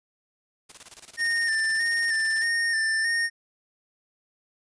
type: noise with tremolo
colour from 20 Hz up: white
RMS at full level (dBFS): -43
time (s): 0.69-2.48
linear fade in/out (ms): 10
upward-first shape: square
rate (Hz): 18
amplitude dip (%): 80
type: tone with vibrato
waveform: square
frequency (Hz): 1812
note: A#6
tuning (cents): -50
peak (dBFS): -23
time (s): 1.17-3.3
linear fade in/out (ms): 50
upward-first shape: square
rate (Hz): 1.6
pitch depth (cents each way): 30
effects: resampled to 22050 Hz